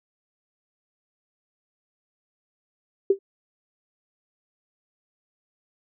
sine tone with exponential decay, 392 Hz, G4, in tune, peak -11 dBFS, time 3.1-3.19 s, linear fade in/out 5 ms, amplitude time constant 18 ms, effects none

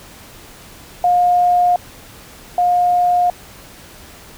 sine tone pair in turn, 712 / 712 Hz, F5 / F5, +33 / +33 cents, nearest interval unison, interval 0 cents, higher neither, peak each -10 / -11 dBFS, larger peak first, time 1.04-1.76 / 2.58-3.3 s, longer neither, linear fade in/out 2 ms, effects pink hiss -40 dBFS RMS until 4.37 s

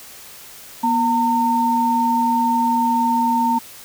sine tone pair together, 241.3 / 911 Hz, B3 / A#5, -40 / -40 cents, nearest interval octave + major seventh, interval 2300 cents, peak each -20 / -16 dBFS, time 0.83-3.59 s, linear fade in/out 10 ms, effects white hiss -40 dBFS RMS until 3.84 s

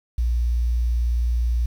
sine tone, 59.2 Hz, A#1, 27 cents sharp, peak -18 dBFS, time 0.18-1.66 s, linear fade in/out 5 ms, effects 8-bit

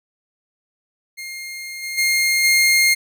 sawtooth tone with level steps, 2126 Hz, C7, 27 cents sharp, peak -26 / -22 / -12 / -9 dBFS, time 1.17-2.95 s, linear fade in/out 20 ms, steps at 1.82 / 1.97 / 2.43 s, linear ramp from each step 20 ms, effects none

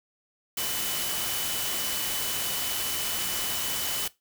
sine tone in noise, 2996 Hz, F#7, 21 cents sharp, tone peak -36 dBFS, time 0.57-4.08 s, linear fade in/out 5 ms, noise white, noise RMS -30 dBFS, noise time 0.57-4.08 s, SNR -9 dB, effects noise-tail reverb RT60 0.2 s tail -19 dB re dry

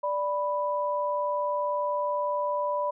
sine tone pair together, 587.3 / 987.8 Hz, D5 / B5, 0 / 0 cents, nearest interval major sixth, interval 900 cents, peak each -28 dBFS, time 0.03-2.91 s, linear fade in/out 10 ms, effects none

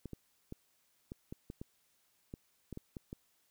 clicks, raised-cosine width 3 ms, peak -30 dBFS, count 12, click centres 0.057 / 0.133 / 0.524 / 1.119 / 1.325 / 1.501 / 1.615 / 2.339 / 2.727 / 2.774 / 2.968 / 3.129 s, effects white hiss -74 dBFS RMS until 3.5 s

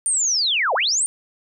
sine linear two-way sweep, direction down then up, 9120 to 459.6 to 9120 Hz, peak -17 dBFS, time 0.06-1.06 s, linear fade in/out 0 ms, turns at 0.74 s, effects none

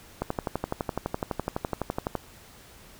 click train, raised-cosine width 1 ms, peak -13 dBFS, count 24, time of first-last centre 0.22-2.153 s, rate 11.9 Hz, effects pink hiss -51 dBFS RMS until 2.99 s

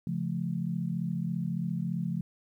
sine chord, Db augmented, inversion none, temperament just, 138.59 / 173.24 / 216.5 Hz, Db3 / F3 / A3, 0 / -14 / -28 cents, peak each -35 / -31 / -36 dBFS, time 0.07-2.21 s, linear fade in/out 2 ms, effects 11-bit

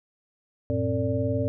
sine tone cluster, 94.2 / 113.9 / 266.1 / 449.7 / 583 Hz, F#2 / A#2 / C4 / A4 / D5, +32 / -40 / +29 / +38 / -13 cents, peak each -30 / -28 / -29 / -32 / -29 dBFS, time 0.7-1.48 s, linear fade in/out 0 ms, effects none

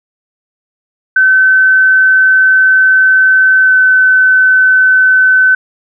sine tone with pitch glide, 1528 to 1518.3 Hz, G6 to F#6, -45 to +44 cents, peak -4 dBFS, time 1.16-5.55 s, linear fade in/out 5 ms, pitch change -11 cents, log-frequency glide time 3.62-3.72 s, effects none

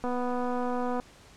click train, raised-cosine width 1 ms, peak -19 dBFS, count 238, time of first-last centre 0.04-1 s, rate 247 Hz, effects pink hiss -54 dBFS RMS until 1.36 s + low-pass 8000 Hz 12 dB/octave

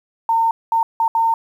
sine tone bursts at uneven times, 910 Hz, A#5, 42 cents flat, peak -13 dBFS, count 4, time 0.29-0.51 / 0.72-0.83 / 1-1.08 / 1.15-1.34 s, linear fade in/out 2 ms, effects 8-bit

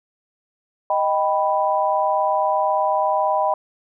sine chord, Eb augmented, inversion none, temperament equal, 622.3 / 784 / 987.8 Hz, Eb5 / G5 / B5, 0 / 0 / 0 cents, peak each -21 dBFS, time 0.9-3.54 s, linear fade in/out 2 ms, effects none

